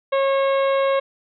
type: harmonic tone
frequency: 545 Hz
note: C#5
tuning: 29 cents flat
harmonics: 1 / 2 / 3 / 4 / 5 / 6 / 7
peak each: -17 / -24 / -33 / -32 / -37 / -39 / -38 dBFS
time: 0.12-1 s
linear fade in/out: 10 ms
effects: none